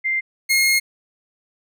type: tone pair in turn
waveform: sine / sawtooth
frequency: 2093 / 2148 Hz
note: C7 / C7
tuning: 0 / +45 cents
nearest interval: unison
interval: 45 cents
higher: second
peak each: -18 / -11 dBFS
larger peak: second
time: 0.04-0.21 / 0.49-0.8 s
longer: second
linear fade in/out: 20 ms
effects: none